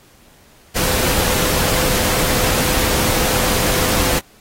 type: tone in noise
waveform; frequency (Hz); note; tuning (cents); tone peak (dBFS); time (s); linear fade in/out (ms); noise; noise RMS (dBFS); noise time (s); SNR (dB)
sine; 507; B4; +45; -26; 0.75-4.2; 20; pink; -18; 0.75-4.2; -11
effects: pink hiss -50 dBFS RMS until 4.4 s + AAC 48 kbps